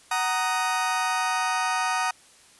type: chord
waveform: 30% pulse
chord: D# minor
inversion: first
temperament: just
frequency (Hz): 746.7 / 933.4 / 1244.5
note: F#5 / A#5 / D#6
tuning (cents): +16 / +2 / 0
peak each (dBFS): -25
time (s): 0.11-2.11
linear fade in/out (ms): 5
effects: white hiss -54 dBFS RMS until 2.59 s + resampled to 24000 Hz